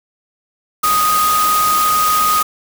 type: tone in noise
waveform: sine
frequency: 1244.5 Hz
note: D#6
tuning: in tune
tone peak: -12 dBFS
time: 0.83-2.43 s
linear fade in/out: 10 ms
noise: white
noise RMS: -20 dBFS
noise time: 0.83-2.43 s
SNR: +5 dB
effects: none